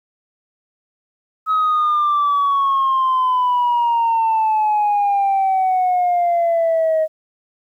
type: exponential sweep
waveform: sine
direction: down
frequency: 1282 to 627 Hz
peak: -12 dBFS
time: 1.46-7.08 s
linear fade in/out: 50 ms
effects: tanh soft clip ceiling -11 dBFS + 9-bit